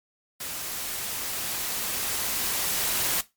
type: noise with level ramp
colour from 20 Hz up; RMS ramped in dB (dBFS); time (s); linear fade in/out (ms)
white; -34 to -25; 0.4-3.21; 5
effects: noise-tail reverb RT60 0.2 s tail -17 dB re dry + MP3 96 kbps